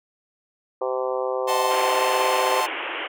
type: harmonic tone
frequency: 128.8 Hz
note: C3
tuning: 27 cents flat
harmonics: 3 / 4 / 5 / 6 / 7 / 8 / 9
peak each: -29 / -25 / -33 / -33 / -35 / -34 / -36 dBFS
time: 0.81-2.61 s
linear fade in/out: 5 ms
type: chord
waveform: 45% pulse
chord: D# diminished seventh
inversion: none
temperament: equal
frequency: 622.3 / 740 / 880 / 1046.5 Hz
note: D#5 / F#5 / A5 / C6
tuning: 0 / 0 / 0 / 0 cents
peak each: -31 / -31 / -25 / -25 dBFS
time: 1.47-2.67 s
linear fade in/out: 20 ms
type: band-pass noise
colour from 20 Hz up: white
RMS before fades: -30 dBFS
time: 1.7-3.08 s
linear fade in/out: 20 ms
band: 290 to 3100 Hz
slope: 96 dB/octave
effects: none